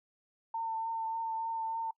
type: tone with vibrato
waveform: sine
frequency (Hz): 902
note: A5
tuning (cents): +43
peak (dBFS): -32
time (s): 0.54-1.91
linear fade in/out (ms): 5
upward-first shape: triangle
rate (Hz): 3.4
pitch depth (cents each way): 20
effects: noise-tail reverb RT60 0.1 s tail -24 dB re dry